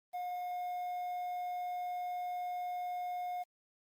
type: tone with quantisation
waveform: triangle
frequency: 718 Hz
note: F5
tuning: 48 cents sharp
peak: -34 dBFS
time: 0.13-3.44 s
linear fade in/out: 20 ms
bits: 10
effects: Opus 32 kbps